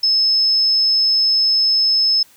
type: tone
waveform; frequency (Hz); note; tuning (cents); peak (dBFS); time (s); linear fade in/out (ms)
sine; 5210; E8; -21; -12; 0.03-2.23; 5
effects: white hiss -50 dBFS RMS until 2.36 s